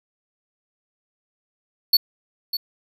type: tone with echo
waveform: square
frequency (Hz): 4435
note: C#8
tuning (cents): 0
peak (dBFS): -12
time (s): 1.93-1.97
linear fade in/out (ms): 5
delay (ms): 600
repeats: 1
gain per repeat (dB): -11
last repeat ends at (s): 2.57
effects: none